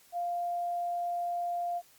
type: tone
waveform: sine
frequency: 698.5 Hz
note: F5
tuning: in tune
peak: -30 dBFS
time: 0.12-1.82 s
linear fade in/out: 50 ms
effects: white hiss -61 dBFS RMS until 1.98 s + Opus 48 kbps